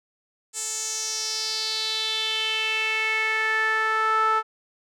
sawtooth tone with band-pass filter sweep, 439.1 Hz, A4, 4 cents flat, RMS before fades -25 dBFS, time 0.53-4.43 s, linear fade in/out 50 ms, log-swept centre 7700 to 1200 Hz, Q 4.4, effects none

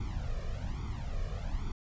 brown noise with flanger, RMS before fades -35 dBFS, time 0-1.72 s, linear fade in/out 5 ms, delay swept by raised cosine 0.87 to 1.74 ms, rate 1.2 Hz, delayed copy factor +1, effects resampled to 16000 Hz

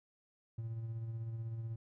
triangle tone with tremolo, 113.7 Hz, A#2, 43 cents flat, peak -34 dBFS, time 0.58-1.76 s, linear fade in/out 5 ms, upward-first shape sine, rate 16 Hz, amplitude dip 45%, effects tanh soft clip ceiling -31 dBFS

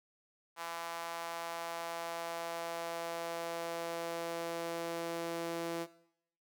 sawtooth tone with high-pass filter sweep, 168.1 Hz, E3, 34 cents sharp, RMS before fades -40 dBFS, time 0.56-5.87 s, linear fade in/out 50 ms, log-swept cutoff 920 to 370 Hz, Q 1.8, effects noise-tail reverb RT60 0.7 s tail -17 dB re dry

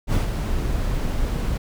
brown noise with ADSR envelope, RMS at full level -17 dBFS, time 0.07-1.58 s, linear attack 64 ms, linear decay 130 ms, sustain -6 dB, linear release 11 ms, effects none

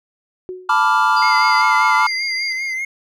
sine tone with exponential decay, 368 Hz, F#4, 9 cents flat, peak -23 dBFS, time 0.49-0.89 s, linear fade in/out 0 ms, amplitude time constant 85 ms
triangle chord, B half-diminished seventh, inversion third, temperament equal, 880 / 987.8 / 1174.7 / 1396.9 Hz, A5 / B5 / D6 / F6, 0 / 0 / 0 / 0 cents, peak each -16 dBFS, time 0.69-2.07 s, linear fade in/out 5 ms
sine tone with tremolo, 4770 Hz, D8, 26 cents sharp, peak -23 dBFS, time 1.16-2.74 s, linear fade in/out 10 ms, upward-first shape square, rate 1.1 Hz, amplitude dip 70%
triangle tone with vibrato, 2100 Hz, C7, 6 cents sharp, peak -19 dBFS, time 1.22-2.85 s, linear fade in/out 5 ms, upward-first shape triangle, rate 5.1 Hz, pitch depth 54 cents each way
effects none

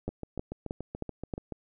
two click trains, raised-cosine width 2 ms, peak -19 / -23 dBFS, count 5 / 11, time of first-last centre 0.08-1.338 / 0.09-1.523 s, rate 3.18 / 6.98 Hz, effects none

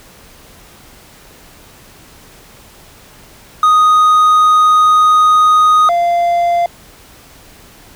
triangle tone pair in turn, 1244.5 / 692.2 Hz, D#6 / F5, 0 / -16 cents, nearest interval minor seventh, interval 1016 cents, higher first, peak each -4 / -8 dBFS, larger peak first, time 3.63-5.89 / 5.89-6.66 s, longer first, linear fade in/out 2 ms, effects pink hiss -41 dBFS RMS until 7.95 s

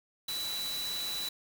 sine tone in noise, 3951 Hz, B7, in tune, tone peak -34 dBFS, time 0.28-1.29 s, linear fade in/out 5 ms, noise white, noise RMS -40 dBFS, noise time 0.28-1.29 s, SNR +3 dB, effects none

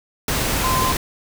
sine tone in noise, 1034 Hz, C6, 21 cents flat, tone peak -19 dBFS, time 0.64-0.92 s, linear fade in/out 2 ms, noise pink, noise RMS -21 dBFS, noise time 0.28-0.97 s, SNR -1 dB, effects none

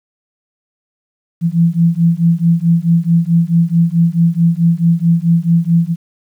sine beating tone pair, 165.9 / 170.5 Hz, E3 / F3, +11 / -41 cents, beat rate 4.6 Hz, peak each -12 dBFS, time 1.41-5.96 s, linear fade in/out 50 ms, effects 8-bit

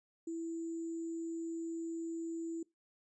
sine tone with sample-and-hold, 330.5 Hz, E4, 5 cents sharp, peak -37 dBFS, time 0.27-2.63 s, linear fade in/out 5 ms, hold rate 7350 Hz, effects noise-tail reverb RT60 0.2 s tail -22 dB re dry + resampled to 22050 Hz

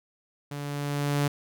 sawtooth tone with level ramp, 144 Hz, D3, 34 cents flat, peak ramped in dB -30 to -18 dBFS, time 0.51-1.28 s, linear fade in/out 5 ms, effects none

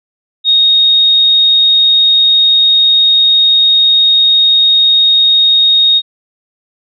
sine tone, 3729 Hz, A#7, in tune, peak -5 dBFS, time 0.44-6.02 s, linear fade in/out 50 ms, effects none

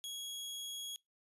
sawtooth tone, 3322 Hz, G#7, in tune, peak -38 dBFS, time 0.04-0.96 s, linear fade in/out 0 ms, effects noise-tail reverb RT60 0.2 s tail -24 dB re dry + resampled to 32000 Hz

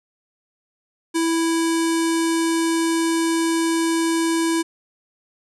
square tone with low-pass filter, 329.6 Hz, E4, in tune, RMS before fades -20 dBFS, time 1.14-4.63 s, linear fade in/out 20 ms, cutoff 9200 Hz, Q 2.5, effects none

